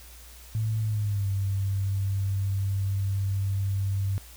sine tone with pitch glide, 110 to 98 Hz, A2 to G2, 0 to 0 cents, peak -24 dBFS, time 0.55-4.18 s, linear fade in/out 0 ms, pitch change -200 cents, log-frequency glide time 0.79-1.3 s, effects added 60 Hz sine -47 dBFS peak until 4.36 s + white hiss -50 dBFS RMS until 4.36 s

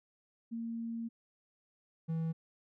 sine / triangle tone pair in turn, 230 / 162.63 Hz, A#3 / E3, -23 / -23 cents, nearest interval tritone, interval 600 cents, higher first, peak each -36 / -30 dBFS, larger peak second, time 0.51-1.09 / 2.08-2.33 s, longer first, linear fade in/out 20 ms, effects none

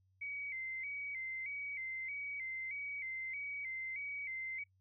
sine tone with vibrato, 2169 Hz, C#7, 38 cents flat, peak -40 dBFS, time 0.21-4.64 s, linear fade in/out 10 ms, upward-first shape square, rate 1.6 Hz, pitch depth 75 cents each way, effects noise-tail reverb RT60 0.1 s tail -21 dB re dry + added 94 Hz sine -70 dBFS peak until 4.8 s

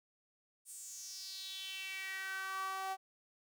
sawtooth tone with high-pass filter sweep, 382.8 Hz, G4, 41 cents flat, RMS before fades -43 dBFS, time 0.65-2.97 s, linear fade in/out 50 ms, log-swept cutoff 9000 to 790 Hz, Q 4.6, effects none

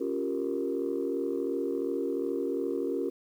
sine chord, G half-diminished seventh, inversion second, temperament equal, 277.2 / 349.2 / 392 / 466.2 Hz, Db4 / F4 / G4 / Bb4, 0 / 0 / 0 / 0 cents, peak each -33 dBFS, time 0-3.1 s, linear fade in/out 10 ms, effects tanh soft clip ceiling -20 dBFS + 10-bit

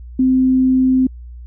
sine tone, 259 Hz, C4, 17 cents flat, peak -10 dBFS, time 0.19-1.07 s, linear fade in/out 5 ms, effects added 60 Hz sine -31 dBFS peak until 1.46 s

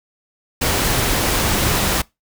pink noise, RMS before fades -18 dBFS, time 0.61-2.02 s, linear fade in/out 10 ms, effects noise-tail reverb RT60 0.2 s tail -23 dB re dry

